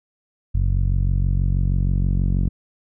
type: tone with low-pass filter sweep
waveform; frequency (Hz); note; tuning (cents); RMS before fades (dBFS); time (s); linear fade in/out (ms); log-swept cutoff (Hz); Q
sawtooth; 46.25; F#1; 0; -19; 0.54-2.49; 10; 110 to 190; 1.6
effects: none